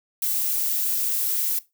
violet noise, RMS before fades -24 dBFS, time 0.22-1.59 s, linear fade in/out 5 ms, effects noise-tail reverb RT60 0.2 s tail -17 dB re dry

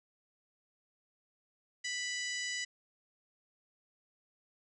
harmonic tone, 987.8 Hz, B5, in tune, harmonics 2 / 3 / 4 / 5 / 6 / 7 / 8, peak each -38 / -43 / -47 / -44 / -46 / -45 / -48 dBFS, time 1.84-2.65 s, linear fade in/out 10 ms, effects none

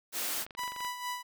white high-pass noise, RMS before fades -34 dBFS, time 0.12-0.46 s, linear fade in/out 50 ms, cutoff 200 Hz, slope 96 dB/octave
click train, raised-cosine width 0.3 ms, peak -28 dBFS, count 12, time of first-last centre 0.38-0.848 s, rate 23.5 Hz
sawtooth tone with tremolo, 987.8 Hz, B5, in tune, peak -29 dBFS, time 0.57-1.23 s, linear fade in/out 20 ms, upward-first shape sine, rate 4.3 Hz, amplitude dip 60%
effects none

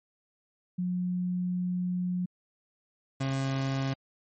sine / 30% pulse tone pair in turn, 180 / 134.85 Hz, F#3 / C#3, -47 / -47 cents, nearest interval perfect fourth, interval 500 cents, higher first, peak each -27 / -25 dBFS, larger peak second, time 0.78-2.26 / 3.2-3.94 s, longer first, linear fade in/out 10 ms, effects MP3 32 kbps

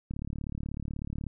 click train, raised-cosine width 5 ms, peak -23 dBFS, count 43, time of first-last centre 0.11-1.267 s, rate 36.3 Hz, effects none

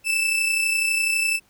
40% pulse tone pair together, 2637 / 2669 Hz, E7 / E7, 0 / +21 cents, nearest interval unison, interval 21 cents, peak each -19 / -27 dBFS, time 0.04-1.4 s, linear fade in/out 50 ms, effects pink hiss -60 dBFS RMS until 1.49 s

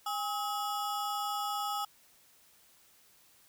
square ring-modulated tone, 1046.5 Hz, C6, in tune, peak -30 dBFS, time 0.06-1.85 s, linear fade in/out 5 ms, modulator 231 Hz, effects white hiss -63 dBFS RMS until 3.48 s

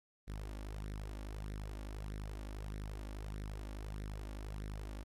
sawtooth tone with flanger, 51.6 Hz, G#1, 10 cents flat, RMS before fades -44 dBFS, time 0.27-5.04 s, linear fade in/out 20 ms, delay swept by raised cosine 0.49 to 3.59 ms, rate 1.6 Hz, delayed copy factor +0.6, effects resampled to 32000 Hz + 13-bit

